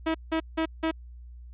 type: tone bursts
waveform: sawtooth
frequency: 322.1 Hz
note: E4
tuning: 40 cents flat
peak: -20 dBFS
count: 4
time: 0.06-0.914 s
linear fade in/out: 10 ms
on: 86 ms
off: 170 ms
effects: added 60 Hz sine -42 dBFS peak until 1.53 s + resampled to 8000 Hz